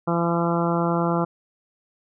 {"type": "harmonic tone", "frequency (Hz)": 169.9, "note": "F3", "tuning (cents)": -47, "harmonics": [1, 2, 3, 4, 5, 6, 7, 8], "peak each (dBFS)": [-23, -26, -28, -29, -30, -31, -31, -32], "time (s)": [0.07, 1.25], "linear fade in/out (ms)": 10, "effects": []}